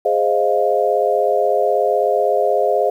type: chord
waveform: sine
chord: F minor seventh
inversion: first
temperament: equal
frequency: 415.3 / 523.3 / 622.3 / 698.5 Hz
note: Ab4 / C5 / Eb5 / F5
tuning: 0 / 0 / 0 / 0 cents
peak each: -19 dBFS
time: 0.05-2.9 s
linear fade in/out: 5 ms
effects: 8-bit